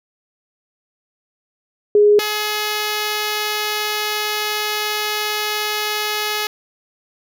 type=tone pair in turn; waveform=sine / 5% pulse; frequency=415.3 / 422.8 Hz; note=G#4 / G#4; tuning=0 / +31 cents; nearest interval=unison; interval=31 cents; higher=second; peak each=-8 dBFS; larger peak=neither; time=1.95-2.19 / 2.19-6.47 s; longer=second; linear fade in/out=2 ms; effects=none